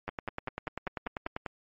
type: two click trains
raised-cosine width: 0.5 ms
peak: -20 / -19 dBFS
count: 7 / 15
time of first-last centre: 0.08-1.263 / 0.09-1.463 s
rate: 5.07 / 10.2 Hz
effects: MP3 32 kbps

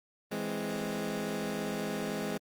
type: chord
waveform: 20% pulse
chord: E augmented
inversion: none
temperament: equal with one note detuned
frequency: 164.81 / 208.5 / 261.6 Hz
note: E3 / G#3 / B#3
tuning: 0 / +7 / 0 cents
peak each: -35 / -30 / -34 dBFS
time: 0.31-2.38 s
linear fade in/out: 10 ms
effects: Opus 32 kbps

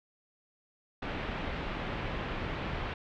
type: low-pass noise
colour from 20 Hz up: pink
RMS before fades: -36 dBFS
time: 1.02-2.94 s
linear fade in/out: 5 ms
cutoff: 3100 Hz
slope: 24 dB/octave
effects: none

